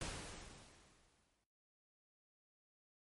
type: noise with exponential decay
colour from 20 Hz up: pink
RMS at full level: -43 dBFS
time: 0.01-1.44 s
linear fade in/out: 2 ms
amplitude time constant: 310 ms
effects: noise-tail reverb RT60 0.7 s tail -18 dB re dry + MP3 48 kbps